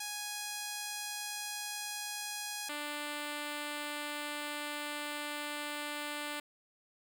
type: tone pair in turn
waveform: 5% pulse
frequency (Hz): 830.6 / 294.8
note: G#5 / D4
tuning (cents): 0 / +7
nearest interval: octave + tritone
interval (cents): 1793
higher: first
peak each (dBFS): -26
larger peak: neither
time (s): 0-2.69 / 2.69-6.4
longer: second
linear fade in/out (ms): 5
effects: none